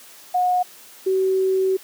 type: tone pair in turn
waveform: sine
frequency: 725 / 379.5 Hz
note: F#5 / F#4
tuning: -35 / +44 cents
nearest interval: major seventh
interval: 1121 cents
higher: first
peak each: -16 dBFS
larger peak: neither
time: 0.34-0.63 / 1.06-1.77 s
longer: second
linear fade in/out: 10 ms
effects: white hiss -45 dBFS RMS until 1.83 s + high-pass 200 Hz 12 dB/octave